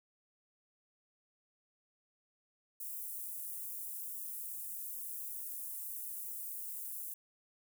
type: high-pass noise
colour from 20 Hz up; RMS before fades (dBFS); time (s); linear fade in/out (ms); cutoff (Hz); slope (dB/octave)
white; -43; 2.8-7.14; 5; 9600; 24
effects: none